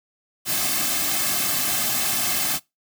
white noise with comb filter, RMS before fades -23 dBFS, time 0.45-2.6 s, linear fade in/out 50 ms, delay 2.1 ms, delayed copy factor -0.8, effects noise-tail reverb RT60 0.2 s tail -23 dB re dry

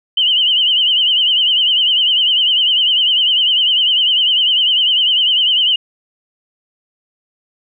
sine tone with vibrato, 2993 Hz, F#7, 19 cents sharp, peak -10 dBFS, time 0.17-5.76 s, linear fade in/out 5 ms, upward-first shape triangle, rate 10 Hz, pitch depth 110 cents each way, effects none

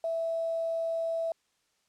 sine tone with quantisation, 659.3 Hz, E5, in tune, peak -28 dBFS, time 0.04-1.32 s, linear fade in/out 2 ms, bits 9, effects white hiss -73 dBFS RMS until 1.88 s + low-pass 8000 Hz 12 dB/octave

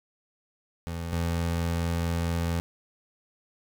25% pulse tone pair in turn, 84 / 84.45 Hz, E2 / E2, +33 / +42 cents, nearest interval unison, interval 9 cents, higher second, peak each -28 / -22 dBFS, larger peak second, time 0.87-1.13 / 1.13-2.6 s, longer second, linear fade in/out 0 ms, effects none

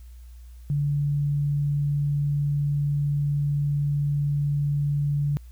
sine tone, 144.4 Hz, D3, 29 cents flat, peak -21 dBFS, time 0.7-5.37 s, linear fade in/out 0 ms, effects added 60 Hz sine -41 dBFS peak until 5.51 s + white hiss -62 dBFS RMS until 5.51 s

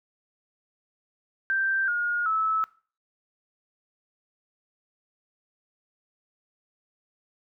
sine tone with pitch steps, 1568 / 1429.6 / 1303.4 Hz, G6 / F6 / E6, 0 / +40 / -20 cents, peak -22 dBFS, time 1.5-2.64 s, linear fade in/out 0 ms, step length 380 ms, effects noise-tail reverb RT60 0.4 s tail -20 dB re dry

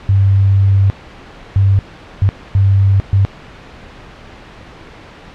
sine tone bursts at uneven times, 98 Hz, G2, in tune, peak -7 dBFS, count 5, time 0.09-0.9 / 1.56-1.79 / 2.22-2.29 / 2.55-3 / 3.13-3.25 s, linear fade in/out 0 ms, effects pink hiss -36 dBFS RMS until 5.34 s + low-pass 3000 Hz 12 dB/octave

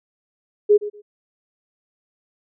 sine tone with echo, 415.3 Hz, G#4, in tune, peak -9 dBFS, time 0.69-0.78 s, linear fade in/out 20 ms, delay 120 ms, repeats 2, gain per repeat -15 dB, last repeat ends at 1.02 s, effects none

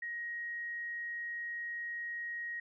sine tone, 1885 Hz, A#6, 19 cents sharp, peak -37 dBFS, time 0.02-2.6 s, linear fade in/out 5 ms, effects none

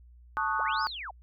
sine chord, D# half-diminished seventh, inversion second, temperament equal, 880 / 1108.7 / 1244.5 / 1480 Hz, A5 / C#6 / D#6 / F#6, 0 / 0 / 0 / 0 cents, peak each -32 dBFS, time 0.37-0.87 s, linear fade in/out 0 ms
sine linear two-way sweep, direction up then down, 372.1 to 5274 to 642 Hz, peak -36 dBFS, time 0.59-1.11 s, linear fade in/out 5 ms, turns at 0.83 s
effects added 60 Hz sine -51 dBFS peak until 1.22 s

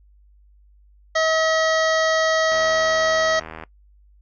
harmonic tone, 640 Hz, D#5, 49 cents sharp, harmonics 1 / 2 / 3 / 5 / 6 / 7 / 8 / 9 / 10, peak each -19 / -24 / -23 / -30 / -34 / -32 / -35 / -35 / -34 dBFS, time 1.15-3.4 s, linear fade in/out 10 ms
click train, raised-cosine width 0.5 ms, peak -19 dBFS, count 90, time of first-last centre 2.52-3.637 s, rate 79.7 Hz
effects noise-tail reverb RT60 0.1 s tail -20 dB re dry + added 50 Hz sine -50 dBFS peak until 4.21 s

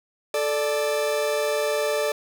40% pulse tone pair together, 436.8 / 589 Hz, A4 / D5, -13 / +5 cents, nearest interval perfect fourth, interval 518 cents, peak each -25 / -23 dBFS, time 0.34-2.12 s, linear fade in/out 2 ms, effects none

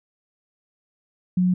sine tone, 181.6 Hz, F#3, 32 cents flat, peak -16 dBFS, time 1.37-1.54 s, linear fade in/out 5 ms, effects none

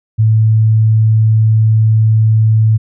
sine tone, 110 Hz, A2, in tune, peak -6 dBFS, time 0.18-2.78 s, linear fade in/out 20 ms, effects none

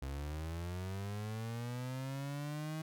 35% pulse linear sweep, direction up, 65.9 to 158.7 Hz, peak -37 dBFS, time 0.02-2.82 s, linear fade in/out 5 ms, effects none

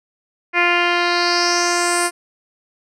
10% pulse tone with low-pass filter sweep, 349.2 Hz, F4, in tune, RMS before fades -17 dBFS, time 0.53-2.11 s, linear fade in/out 50 ms, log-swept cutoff 2300 to 9800 Hz, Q 4.2, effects none

